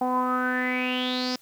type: tone with low-pass filter sweep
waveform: sawtooth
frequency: 252.2 Hz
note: B3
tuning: 36 cents sharp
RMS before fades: -26 dBFS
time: 0.01-1.36 s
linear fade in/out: 5 ms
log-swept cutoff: 810 to 5200 Hz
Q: 8.6
effects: white hiss -57 dBFS RMS until 1.41 s